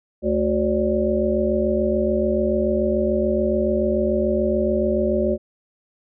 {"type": "harmonic tone with a mistuned harmonic", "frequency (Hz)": 73.42, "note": "D2", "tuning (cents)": 0, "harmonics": [1, 3, 5, 7, 8], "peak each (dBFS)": [-28, -23, -22, -26, -23], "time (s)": [0.22, 5.38], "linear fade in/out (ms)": 50, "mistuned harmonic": 7, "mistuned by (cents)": 87, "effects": []}